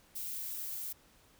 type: noise with high-pass filter sweep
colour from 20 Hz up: violet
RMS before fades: -40 dBFS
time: 0.15-0.93 s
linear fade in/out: 10 ms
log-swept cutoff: 3000 to 500 Hz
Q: 1.2
effects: pink hiss -64 dBFS RMS until 1.39 s